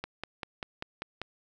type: click train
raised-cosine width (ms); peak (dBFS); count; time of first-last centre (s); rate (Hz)
0.3; -19; 7; 0.04-1.216; 5.1
effects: none